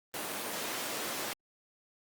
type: high-pass noise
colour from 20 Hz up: pink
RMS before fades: -37 dBFS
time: 0.14-1.33 s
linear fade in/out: 0 ms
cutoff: 330 Hz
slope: 12 dB/octave
effects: Opus 24 kbps